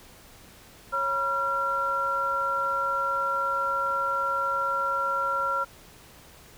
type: tone cluster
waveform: sine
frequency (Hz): 549 / 969 / 1372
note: C#5 / B5 / F6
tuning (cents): -17 / -33 / -31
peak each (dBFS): -33 / -32 / -25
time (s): 0.92-5.65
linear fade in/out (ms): 20
effects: pink hiss -51 dBFS RMS until 6.57 s